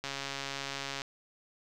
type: click train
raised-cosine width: 0.2 ms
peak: -19 dBFS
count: 136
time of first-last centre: 0.04-1.018 s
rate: 138 Hz
effects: none